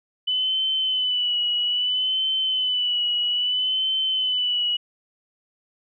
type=tone with vibrato; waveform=sine; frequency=2996 Hz; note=F#7; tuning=21 cents sharp; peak=-20 dBFS; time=0.27-4.77 s; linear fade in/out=10 ms; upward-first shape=sine; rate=0.61 Hz; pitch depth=46 cents each way; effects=none